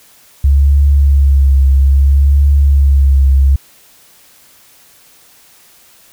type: tone with vibrato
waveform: sine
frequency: 69.2 Hz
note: C#2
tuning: 2 cents flat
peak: -5 dBFS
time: 0.44-3.56 s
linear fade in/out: 5 ms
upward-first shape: triangle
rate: 0.61 Hz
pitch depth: 46 cents each way
effects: white hiss -45 dBFS RMS until 6.12 s